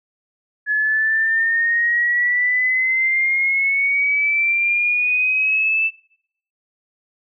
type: exponential sweep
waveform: sine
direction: up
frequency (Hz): 1700 to 2653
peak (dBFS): -15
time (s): 0.66-5.91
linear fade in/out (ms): 50
effects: noise-tail reverb RT60 0.7 s tail -25 dB re dry